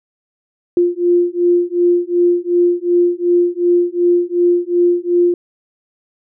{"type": "beating tone pair", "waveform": "sine", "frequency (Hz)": [349.2, 351.9], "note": ["F4", "F4"], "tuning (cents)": [0, 13], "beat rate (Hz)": 2.7, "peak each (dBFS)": -14, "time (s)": [0.77, 5.34], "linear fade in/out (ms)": 2, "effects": []}